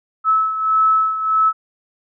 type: beating tone pair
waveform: sine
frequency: 1300 / 1301.6 Hz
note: E6 / E6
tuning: -24 / -22 cents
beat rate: 1.6 Hz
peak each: -14 / -20 dBFS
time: 0.24-1.53 s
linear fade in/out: 50 ms
effects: none